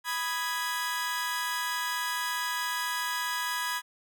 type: chord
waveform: sawtooth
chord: G# minor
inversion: first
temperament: equal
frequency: 987.8 / 1244.5 / 1661.2 Hz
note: B5 / D#6 / G#6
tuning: 0 / 0 / 0 cents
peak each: -29 / -35 / -29 dBFS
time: 0.04-3.82 s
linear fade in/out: 50 ms
effects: none